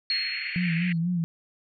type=band-pass noise; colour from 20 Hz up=pink; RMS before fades=-33 dBFS; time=0.1-0.93 s; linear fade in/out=10 ms; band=1900 to 2600 Hz; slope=48 dB/octave
type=tone with exponential decay; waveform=sine; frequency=4282 Hz; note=C8; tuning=39 cents sharp; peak=-22 dBFS; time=0.1-0.98 s; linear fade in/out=1 ms; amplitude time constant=190 ms
type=tone with vibrato; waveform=sine; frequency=171.9 Hz; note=F3; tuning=27 cents flat; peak=-23 dBFS; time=0.56-1.24 s; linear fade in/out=0 ms; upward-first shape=sine; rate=4.1 Hz; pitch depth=81 cents each way
effects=none